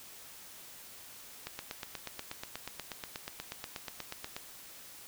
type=click train; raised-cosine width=0.2 ms; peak=-21 dBFS; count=25; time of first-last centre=1.47-4.365 s; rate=8.29 Hz; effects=white hiss -51 dBFS RMS until 5.07 s